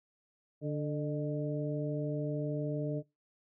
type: harmonic tone with a mistuned harmonic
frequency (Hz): 146.83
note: D3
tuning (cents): 0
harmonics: 1 / 2 / 3 / 4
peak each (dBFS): -34 / -37 / -39 / -40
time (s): 0.61-3.03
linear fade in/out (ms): 50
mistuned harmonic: 4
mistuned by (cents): +55
effects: noise-tail reverb RT60 0.2 s tail -20 dB re dry